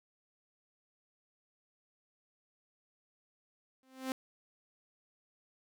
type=tone with exponential growth; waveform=sawtooth; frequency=261.7 Hz; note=C4; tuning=in tune; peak=-27 dBFS; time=3.83-4.12 s; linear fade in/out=1 ms; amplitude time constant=63 ms; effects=none